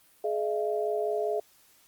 sine tone cluster, 422 / 612 / 677 Hz, G#4 / D#5 / E5, +28 / -29 / +46 cents, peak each -29 / -33 / -31 dBFS, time 0.24-1.4 s, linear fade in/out 5 ms, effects white hiss -61 dBFS RMS until 1.87 s + Opus 32 kbps

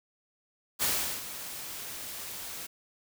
white noise with ADSR envelope, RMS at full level -27 dBFS, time 0.79-2.67 s, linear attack 36 ms, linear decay 380 ms, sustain -13 dB, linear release 11 ms, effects none

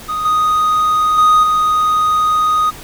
triangle tone with level steps, 1244.5 Hz, D#6, in tune, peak -15 / -9 / -5 / -9 dBFS, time 0.08-2.71 s, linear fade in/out 20 ms, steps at 0.25 / 1.18 / 1.43 s, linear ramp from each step 5 ms, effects pink hiss -34 dBFS RMS until 2.83 s

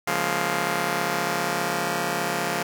5% pulse chord, Bb minor seventh, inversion first, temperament just, 139.85 / 174.81 / 209.8 / 233.1 Hz, Db3 / F3 / Ab3 / Bb3, +16 / +2 / +18 / 0 cents, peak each -20 / -16 / -20 / -20 dBFS, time 0.07-2.63 s, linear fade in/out 5 ms, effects none

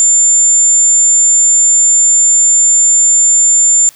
sine tone, 7200 Hz, A8, 39 cents sharp, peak -5 dBFS, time 0-3.89 s, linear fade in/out 0 ms, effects white hiss -42 dBFS RMS until 3.95 s

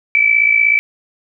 sine tone with amplitude modulation, 2309 Hz, D7, 30 cents flat, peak -6 dBFS, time 0.15-0.79 s, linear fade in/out 0 ms, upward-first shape sine, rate 56.4 Hz, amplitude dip 70%, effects none

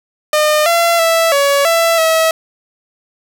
sawtooth tone with pitch steps, 607 / 680 / 660 / 563 / 666 / 646 Hz, D#5 / F5 / E5 / C#5 / E5 / E5, -43 / -46 / +2 / +27 / +18 / -35 cents, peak -6 dBFS, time 0.33-2.31 s, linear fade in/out 2 ms, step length 330 ms, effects none

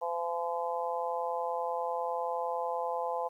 harmonic tone, 170.4 Hz, F3, 42 cents flat, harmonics 3 / 4 / 5 / 6, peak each -35 / -37 / -35 / -38 dBFS, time 0.01-3.29 s, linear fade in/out 20 ms, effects 11-bit

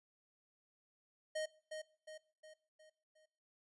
square tone with echo, 622.3 Hz, D#5, in tune, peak -38 dBFS, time 1.35-1.46 s, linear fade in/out 10 ms, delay 360 ms, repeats 5, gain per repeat -6 dB, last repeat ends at 3.26 s, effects noise-tail reverb RT60 0.5 s tail -21 dB re dry + resampled to 24000 Hz

